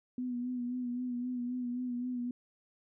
sine tone with vibrato, 246.9 Hz, B3, in tune, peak -33 dBFS, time 0.18-2.31 s, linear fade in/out 2 ms, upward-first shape sine, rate 3.8 Hz, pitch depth 37 cents each way, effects none

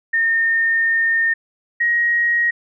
sine tone pair in turn, 1825 / 1887.2 Hz, A#6 / A#6, -37 / +21 cents, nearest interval minor second, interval 58 cents, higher second, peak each -14 / -14 dBFS, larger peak neither, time 0.13-1.34 / 1.8-2.51 s, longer first, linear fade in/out 10 ms, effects none

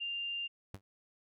sine tone, 2794 Hz, F7, in tune, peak -35 dBFS, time 0-0.48 s, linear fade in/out 20 ms
sawtooth tone with exponential decay, 97.8 Hz, G2, 4 cents flat, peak -36 dBFS, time 0.74-0.81 s, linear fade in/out 0 ms, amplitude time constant 15 ms
effects none

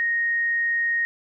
sine tone, 1865 Hz, A#6, in tune, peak -20 dBFS, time 0-1.05 s, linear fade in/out 0 ms, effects none

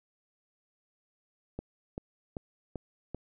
click train, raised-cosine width 2 ms, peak -23 dBFS, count 5, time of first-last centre 1.59-3.146 s, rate 2.57 Hz, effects none

